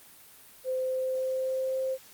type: tone with pitch glide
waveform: sine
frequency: 516 to 525.3 Hz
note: C5 to C5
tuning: -24 to +7 cents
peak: -27 dBFS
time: 0.64-1.98 s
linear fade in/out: 50 ms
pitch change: +31 cents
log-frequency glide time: 0.78-1.83 s
effects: white hiss -53 dBFS RMS until 2.13 s + Opus 32 kbps